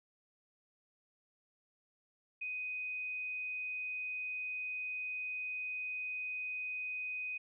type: tone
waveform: sine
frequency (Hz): 2500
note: D#7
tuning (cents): +8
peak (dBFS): -37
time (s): 2.41-7.38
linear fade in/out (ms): 10
effects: none